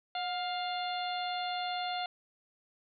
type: harmonic tone with a mistuned harmonic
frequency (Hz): 702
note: F5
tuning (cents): +9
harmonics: 1 / 2 / 3 / 4 / 5 / 6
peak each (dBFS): -34 / -43 / -45 / -44 / -42 / -44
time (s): 0.15-2.06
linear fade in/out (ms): 2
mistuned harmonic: 1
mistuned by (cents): +54
effects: none